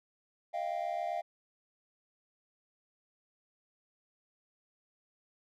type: tone cluster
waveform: triangle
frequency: 626 / 694 / 784 Hz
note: D#5 / F5 / G5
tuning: +10 / -11 / 0 cents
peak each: -37 / -33 / -38 dBFS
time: 0.53-1.22 s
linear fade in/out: 20 ms
effects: none